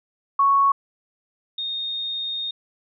sine tone pair in turn, 1108.7 / 3691 Hz, C#6 / A#7, 0 / -18 cents, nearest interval octave + major sixth, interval 2082 cents, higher second, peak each -14 / -25 dBFS, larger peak first, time 0.39-0.72 / 1.58-2.51 s, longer second, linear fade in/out 5 ms, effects none

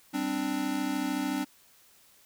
square chord, G suspended fourth, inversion none, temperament equal with one note detuned, 196 / 261.6 / 295.2 Hz, G3 / C4 / D4, 0 / 0 / +9 cents, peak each -38 / -33 / -32 dBFS, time 0.13-1.45 s, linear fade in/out 20 ms, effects white hiss -60 dBFS RMS until 2.25 s

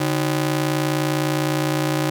sawtooth ring-modulated tone, 228 Hz, A#3, 38 cents flat, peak -12 dBFS, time 0-2.1 s, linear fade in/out 5 ms, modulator 84.1 Hz, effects none

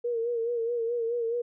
sine tone with vibrato, 468 Hz, A#4, 7 cents sharp, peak -26 dBFS, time 0.04-1.42 s, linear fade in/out 10 ms, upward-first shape sine, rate 4.7 Hz, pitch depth 56 cents each way, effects none

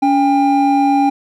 triangle tone pair together, 282.8 / 800 Hz, C#4 / G5, +35 / +35 cents, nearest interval octave + tritone, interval 1800 cents, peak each -11 dBFS, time 0.02-1.1 s, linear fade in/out 10 ms, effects none

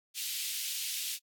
pink high-pass noise, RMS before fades -36 dBFS, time 0.14-1.19 s, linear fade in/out 50 ms, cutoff 2800 Hz, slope 24 dB/octave, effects AAC 64 kbps

